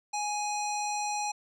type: tone with low-pass filter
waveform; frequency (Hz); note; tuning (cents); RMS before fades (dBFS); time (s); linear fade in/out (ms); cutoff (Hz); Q
square; 833; G#5; +5; -32; 0.13-1.32; 10; 6900; 4.3
effects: none